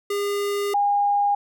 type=tone pair in turn; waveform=square / sine; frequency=405.7 / 812.9 Hz; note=G#4 / G#5; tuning=-41 / -37 cents; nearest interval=octave; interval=1204 cents; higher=second; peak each=-23 / -17 dBFS; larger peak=second; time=0.1-0.74 / 0.74-1.35 s; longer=first; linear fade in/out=5 ms; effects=none